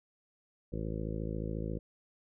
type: harmonic tone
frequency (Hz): 54.2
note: A1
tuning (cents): -25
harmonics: 1 / 2 / 3 / 4 / 5 / 6 / 7 / 8 / 9 / 10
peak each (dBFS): -39 / -41 / -40 / -43 / -48 / -44 / -46 / -50 / -45 / -50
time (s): 0.72-1.79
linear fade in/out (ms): 10
effects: none